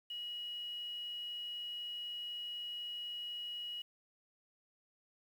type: tone with quantisation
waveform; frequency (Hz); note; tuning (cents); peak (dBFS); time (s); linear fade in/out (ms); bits
sine; 2906; F#7; -32; -40; 0.1-3.82; 5; 10
effects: none